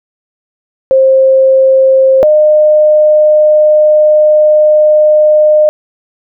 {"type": "tone pair in turn", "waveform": "sine", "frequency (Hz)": [530, 608.9], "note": ["C5", "D#5"], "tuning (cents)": [22, -38], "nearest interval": "major second", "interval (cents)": 240, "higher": "second", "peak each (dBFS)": -3, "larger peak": "neither", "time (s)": [[0.91, 2.23], [2.23, 5.69]], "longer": "second", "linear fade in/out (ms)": 0, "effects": []}